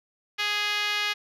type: tone with band-pass filter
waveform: 5% pulse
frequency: 415.3 Hz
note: G#4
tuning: in tune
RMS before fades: -27 dBFS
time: 0.38-1.14 s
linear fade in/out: 20 ms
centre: 2400 Hz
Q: 0.98
effects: none